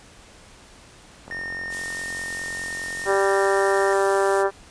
click train, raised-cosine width 1 ms, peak -25 dBFS, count 85, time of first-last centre 1.28-3.151 s, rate 44.9 Hz
triangle tone, 1830 Hz, A#6, 32 cents flat, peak -27 dBFS, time 1.31-3.93 s, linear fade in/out 0 ms
blue noise, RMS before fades -33 dBFS, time 1.69-4.45 s, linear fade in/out 50 ms
harmonic tone, 196 Hz, G3, in tune, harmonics 2 / 3 / 4 / 5 / 6 / 7 / 8 / 9, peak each -20 / -24 / -26 / -28 / -30 / -31 / -32 / -33 dBFS, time 3.05-4.51 s, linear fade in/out 50 ms
effects pink hiss -48 dBFS RMS until 4.7 s + resampled to 22050 Hz

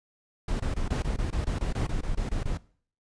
brown noise bursts, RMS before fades -28 dBFS, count 15, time 0.48-2.574 s, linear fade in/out 5 ms, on 120 ms, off 21 ms, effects noise-tail reverb RT60 0.5 s tail -20 dB re dry + resampled to 22050 Hz

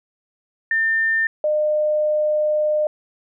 sine tone pair in turn, 1800 / 606.4 Hz, A6 / D#5, +39 / -45 cents, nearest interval octave + perfect fifth, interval 1884 cents, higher first, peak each -16 dBFS, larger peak neither, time 0.71-1.27 / 1.44-2.87 s, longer second, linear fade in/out 2 ms, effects none

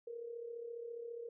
sine tone with amplitude modulation, 468.6 Hz, A#4, 9 cents sharp, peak -40 dBFS, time 0.07-1.29 s, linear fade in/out 5 ms, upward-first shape sine, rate 34.7 Hz, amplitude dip 60%, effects none

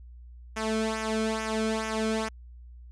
sawtooth tone with flanger, 220 Hz, A3, in tune, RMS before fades -29 dBFS, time 0.56-2.29 s, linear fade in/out 10 ms, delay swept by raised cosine 0.23 to 1.1 ms, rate 2.3 Hz, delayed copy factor -0.75, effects added 60 Hz sine -44 dBFS peak until 2.91 s + resampled to 22050 Hz

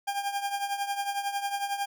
40% pulse tone with tremolo, 802 Hz, G5, 39 cents sharp, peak -25 dBFS, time 0.07-1.86 s, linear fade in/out 10 ms, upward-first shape triangle, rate 11 Hz, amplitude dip 75%, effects none

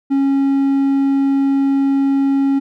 triangle tone, 274.6 Hz, C#4, 16 cents flat, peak -10 dBFS, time 0.1-2.6 s, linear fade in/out 20 ms, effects none

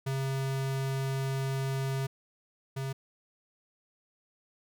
square tone pair in turn, 134.7 / 134.7 Hz, C#3 / C#3, -49 / -49 cents, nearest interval unison, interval 0 cents, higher neither, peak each -30 / -33 dBFS, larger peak first, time 0.06-2.07 / 2.76-2.93 s, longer first, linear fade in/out 10 ms, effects none

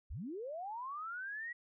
sine linear sweep, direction up, 38.77 to 1941 Hz, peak -40 dBFS, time 0.1-1.53 s, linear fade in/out 10 ms, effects none

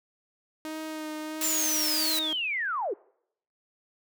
sawtooth tone with vibrato, 311.1 Hz, D#4, in tune, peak -30 dBFS, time 0.65-2.33 s, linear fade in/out 0 ms, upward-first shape sine, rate 1.5 Hz, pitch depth 18 cents each way
white high-pass noise, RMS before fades -30 dBFS, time 1.41-2.19 s, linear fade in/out 2 ms, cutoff 1700 Hz, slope 12 dB/octave
sine linear sweep, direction down, 7360 to 326 Hz, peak -27 dBFS, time 1.43-2.94 s, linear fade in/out 10 ms
effects noise-tail reverb RT60 0.7 s tail -24 dB re dry

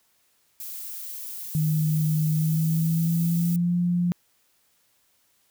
violet noise, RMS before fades -36 dBFS, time 0.6-3.56 s, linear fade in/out 2 ms
sine tone with pitch glide, 155.56 to 175.62 Hz, D#3 to F3, 0 to +10 cents, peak -20 dBFS, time 1.55-4.12 s, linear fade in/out 0 ms, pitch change +210 cents, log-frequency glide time 2.32-3.75 s
effects white hiss -66 dBFS RMS until 5.5 s

